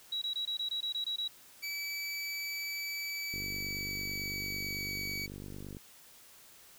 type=tone bursts; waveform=sine; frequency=3881 Hz; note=B7; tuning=31 cents flat; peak=-32 dBFS; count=10; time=0.12-1.279 s; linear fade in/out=5 ms; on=97 ms; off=21 ms
type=tone with pitch glide; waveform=25% pulse; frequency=2300 to 2272 Hz; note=D7 to C#7; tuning=-37 to +42 cents; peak=-32 dBFS; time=1.62-5.27 s; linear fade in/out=20 ms; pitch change=-21 cents; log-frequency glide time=3.06-5.04 s
type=click train; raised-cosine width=3 ms; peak=-32 dBFS; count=120; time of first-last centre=3.34-5.769 s; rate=49 Hz
effects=white hiss -57 dBFS RMS until 6.78 s